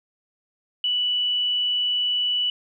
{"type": "tone", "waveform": "sine", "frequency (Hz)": 2960, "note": "F#7", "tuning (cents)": 0, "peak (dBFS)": -20, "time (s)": [0.84, 2.5], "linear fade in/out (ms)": 2, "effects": []}